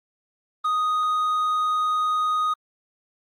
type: tone with hard clipping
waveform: sine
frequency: 1245 Hz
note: D#6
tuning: 1 cent sharp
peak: -21 dBFS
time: 0.64-2.54 s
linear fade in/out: 10 ms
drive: 3 dB
effects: Opus 24 kbps